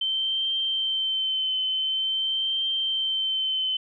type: tone with vibrato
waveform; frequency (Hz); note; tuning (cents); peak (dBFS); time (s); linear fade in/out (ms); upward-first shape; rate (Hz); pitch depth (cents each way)
sine; 3100; G7; -20; -23; 0.01-3.77; 5; triangle; 0.47; 26
effects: none